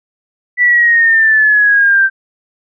sine exponential sweep, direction down, 1975.5 to 1559 Hz, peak -6 dBFS, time 0.57-2.1 s, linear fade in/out 50 ms, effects none

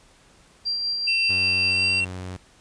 sine tone with tremolo, 4735 Hz, D8, 13 cents sharp, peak -22 dBFS, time 0.65-2.01 s, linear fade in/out 20 ms, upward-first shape sine, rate 5.2 Hz, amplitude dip 30%
triangle tone with pitch glide, 2700 to 2728 Hz, E7 to F7, +41 to -41 cents, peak -19 dBFS, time 1.07-2.05 s, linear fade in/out 10 ms, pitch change +18 cents, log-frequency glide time 1.69-1.86 s
sawtooth tone, 91.9 Hz, F#2, 11 cents flat, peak -28 dBFS, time 1.29-2.37 s, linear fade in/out 10 ms
effects pink hiss -55 dBFS RMS until 2.6 s + resampled to 22050 Hz

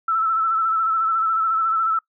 sine tone with vibrato, 1321 Hz, E6, 3 cents sharp, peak -17 dBFS, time 0.08-1.99 s, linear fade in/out 5 ms, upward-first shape sine, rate 14 Hz, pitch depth 39 cents each way, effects noise-tail reverb RT60 0.1 s tail -22 dB re dry

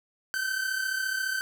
45% pulse tone pair together, 1515 / 1549.5 Hz, F#6 / G6, +40 / -21 cents, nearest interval unison, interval 39 cents, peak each -33 / -29 dBFS, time 0.34-1.41 s, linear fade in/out 0 ms, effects none

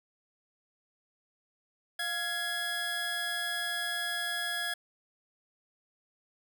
25% pulse tone pair together, 698.5 / 1670.9 Hz, F5 / G#6, 0 / +10 cents, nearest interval octave + minor third, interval 1510 cents, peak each -36 / -28 dBFS, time 1.99-4.74 s, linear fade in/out 5 ms, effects none

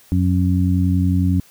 harmonic tone, 91 Hz, F#2, 28 cents flat, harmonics 1 / 2 / 3, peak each -16 / -19 / -21 dBFS, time 0.12-1.4 s, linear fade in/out 0 ms, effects white hiss -50 dBFS RMS until 1.5 s

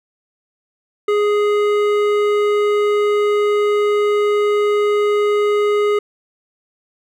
sine tone with hard clipping, 415.3 Hz, G#4, in tune, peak -15 dBFS, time 1.08-5.99 s, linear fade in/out 5 ms, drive 12 dB, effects none

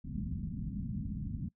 white low-pass noise, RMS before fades -38 dBFS, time 0.04-1.49 s, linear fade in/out 10 ms, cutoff 230 Hz, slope 48 dB/octave, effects noise-tail reverb RT60 0.1 s tail -22 dB re dry

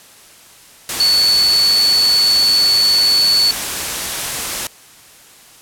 sine tone in noise, 4448 Hz, C#8, 5 cents sharp, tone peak -10 dBFS, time 1-3.51 s, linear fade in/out 2 ms, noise white, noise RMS -21 dBFS, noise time 0.89-4.67 s, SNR +8 dB, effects white hiss -43 dBFS RMS until 5.61 s + low-pass 12000 Hz 12 dB/octave

